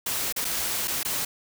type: noise with dropouts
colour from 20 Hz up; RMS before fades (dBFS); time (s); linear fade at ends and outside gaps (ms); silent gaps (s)
white; -28; 0.06-1.25; 5; 0.325-0.362 / 0.446-0.45 / 0.875-0.879 / 1.032-1.049
effects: none